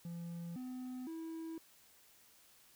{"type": "tone with pitch steps", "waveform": "triangle", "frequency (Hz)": [170.3, 253.8, 325.5], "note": ["F3", "B3", "E4"], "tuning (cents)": [-43, 47, -22], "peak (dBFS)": -40, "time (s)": [0.05, 1.58], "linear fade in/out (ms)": 2, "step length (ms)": 510, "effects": ["white hiss -65 dBFS RMS until 2.75 s"]}